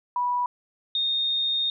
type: tone pair in turn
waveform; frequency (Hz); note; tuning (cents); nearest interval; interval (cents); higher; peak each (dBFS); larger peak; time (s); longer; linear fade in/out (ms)
sine; 980 / 3683; B5 / A#7; -14 / -22; octave + major seventh; 2292; second; -22; neither; 0.16-0.46 / 0.95-1.7; second; 2
effects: none